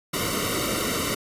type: noise with comb filter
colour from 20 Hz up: pink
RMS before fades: -26 dBFS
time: 0.13-1.15 s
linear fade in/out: 10 ms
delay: 1.2 ms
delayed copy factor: -0.9
effects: resampled to 32000 Hz